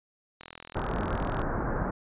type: click train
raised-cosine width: 0.2 ms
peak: -24 dBFS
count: 43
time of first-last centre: 0.41-1.417 s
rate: 41.7 Hz
type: low-pass noise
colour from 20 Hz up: pink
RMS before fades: -30 dBFS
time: 0.75-1.91 s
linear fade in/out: 10 ms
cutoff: 1600 Hz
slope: 48 dB/octave
effects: resampled to 8000 Hz